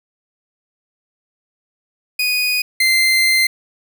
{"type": "tone pair in turn", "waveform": "30% pulse", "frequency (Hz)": [2475, 2081], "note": ["D#7", "C7"], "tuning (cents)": [-10, -10], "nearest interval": "minor third", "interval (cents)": 300, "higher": "first", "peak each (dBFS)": [-13, -9], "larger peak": "second", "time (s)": [[2.19, 2.62], [2.8, 3.47]], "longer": "second", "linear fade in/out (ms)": 5, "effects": []}